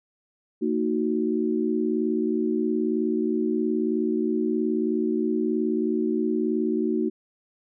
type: chord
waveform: sine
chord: D# minor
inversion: second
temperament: equal with one note detuned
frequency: 228 / 311.1 / 370 Hz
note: A#3 / D#4 / F#4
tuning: -38 / 0 / 0 cents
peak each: -26 dBFS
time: 0.61-7.1 s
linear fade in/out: 20 ms
effects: none